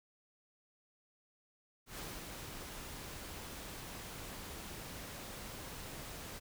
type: noise with ADSR envelope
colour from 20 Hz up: pink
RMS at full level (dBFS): -44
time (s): 1.86-6.4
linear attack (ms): 120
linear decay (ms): 230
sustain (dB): -3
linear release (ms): 26
effects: none